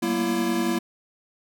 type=tone cluster; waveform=square; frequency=190.9 / 226.6 / 237 / 336.2 Hz; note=G3 / A#3 / A#3 / E4; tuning=-46 / -49 / +29 / +34 cents; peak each=-31 / -35 / -27 / -26 dBFS; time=0.02-0.79 s; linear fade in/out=10 ms; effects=none